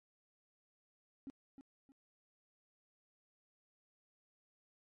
triangle tone with echo, 272 Hz, C#4, 33 cents flat, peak -40 dBFS, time 1.27-1.3 s, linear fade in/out 0 ms, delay 310 ms, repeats 2, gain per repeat -10 dB, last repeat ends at 1.92 s, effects tanh soft clip ceiling -42 dBFS + MP3 48 kbps

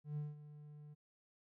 triangle tone with ADSR envelope, 148.7 Hz, D3, 22 cents sharp, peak -35 dBFS, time 0.04-0.95 s, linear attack 130 ms, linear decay 180 ms, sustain -15 dB, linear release 22 ms, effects tanh soft clip ceiling -31 dBFS

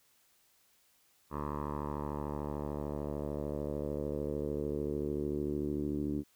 10% pulse tone with low-pass filter sweep, 73.42 Hz, D2, in tune, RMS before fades -36 dBFS, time 1.3-6.24 s, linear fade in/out 50 ms, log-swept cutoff 1100 to 300 Hz, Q 3.3, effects white hiss -69 dBFS RMS until 6.35 s

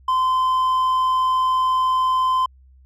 sine tone with hard clipping, 1031 Hz, C6, 26 cents flat, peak -17 dBFS, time 0.08-2.46 s, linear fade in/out 5 ms, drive 3 dB, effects added 65 Hz sine -47 dBFS peak until 2.85 s

